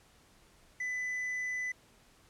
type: tone with hard clipping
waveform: sine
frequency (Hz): 2000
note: B6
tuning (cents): +21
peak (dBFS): -34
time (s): 0.8-1.72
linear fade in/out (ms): 5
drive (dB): 3
effects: pink hiss -63 dBFS RMS until 2.29 s + low-pass 11000 Hz 12 dB/octave